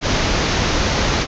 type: low-pass noise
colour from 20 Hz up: pink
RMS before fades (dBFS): -18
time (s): 0.01-1.27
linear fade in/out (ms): 50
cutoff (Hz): 6600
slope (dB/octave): 96
effects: none